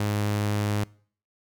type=tone; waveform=sawtooth; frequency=103.83 Hz; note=G#2; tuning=in tune; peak=-20 dBFS; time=0-0.84 s; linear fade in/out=5 ms; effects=noise-tail reverb RT60 0.5 s tail -24 dB re dry